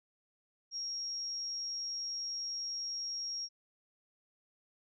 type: tone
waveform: sine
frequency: 5590 Hz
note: F8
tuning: 1 cent sharp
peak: -36 dBFS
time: 0.71-3.49 s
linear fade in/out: 50 ms
effects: none